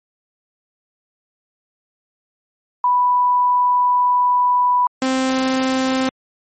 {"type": "tone pair in turn", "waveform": ["sine", "sawtooth"], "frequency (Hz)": [987.8, 261.6], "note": ["B5", "C4"], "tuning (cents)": [0, 0], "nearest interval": "octave + major seventh", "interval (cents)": 2300, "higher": "first", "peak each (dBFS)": -12, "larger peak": "neither", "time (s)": [[2.84, 4.87], [5.02, 6.09]], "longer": "first", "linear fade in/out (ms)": 2, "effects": ["MP3 32 kbps"]}